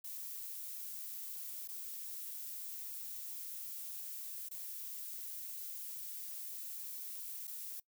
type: noise with dropouts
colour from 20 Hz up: violet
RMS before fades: -45 dBFS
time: 0.04-7.8 s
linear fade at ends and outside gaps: 5 ms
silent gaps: 1.676-1.686 / 4.488-4.511 / 7.472-7.476 s
effects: noise-tail reverb RT60 0.1 s tail -21 dB re dry